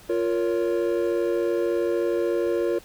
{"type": "chord", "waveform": "triangle", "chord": "Bb minor", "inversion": "second", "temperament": "just", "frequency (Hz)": [349.6, 466.2, 559.4], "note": ["F4", "Bb4", "Db5"], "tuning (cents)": [2, 0, 16], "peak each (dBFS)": [-22, -24, -26], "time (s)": [0.09, 2.79], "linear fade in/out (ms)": 10, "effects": ["pink hiss -49 dBFS RMS until 2.84 s"]}